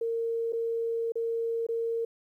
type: tone with dropouts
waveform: sine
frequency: 459.6 Hz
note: A#4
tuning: 25 cents flat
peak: -27 dBFS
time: 0.01-2.05 s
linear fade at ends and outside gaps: 5 ms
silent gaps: 0.524-0.531 / 1.121-1.155 / 1.667-1.687 s
effects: 11-bit